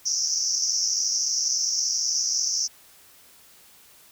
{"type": "band-pass noise", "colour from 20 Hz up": "white", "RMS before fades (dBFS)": -25, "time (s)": [0.05, 2.68], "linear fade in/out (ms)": 20, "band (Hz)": [5300, 6100], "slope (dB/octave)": 96, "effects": ["white hiss -53 dBFS RMS until 4.11 s"]}